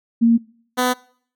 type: tone pair in turn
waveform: sine / 10% pulse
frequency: 231.5 / 250.5 Hz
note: A#3 / B3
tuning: -12 / +25 cents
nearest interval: minor second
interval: 137 cents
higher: second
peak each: -10 / -8 dBFS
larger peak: second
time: 0.21-0.38 / 0.77-0.94 s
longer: neither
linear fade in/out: 20 ms
effects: noise-tail reverb RT60 0.6 s tail -25 dB re dry